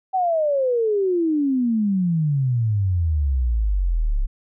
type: exponential sweep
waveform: sine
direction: down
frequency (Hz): 770 to 32.64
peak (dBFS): -17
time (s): 0.13-4.27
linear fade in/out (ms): 20
effects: none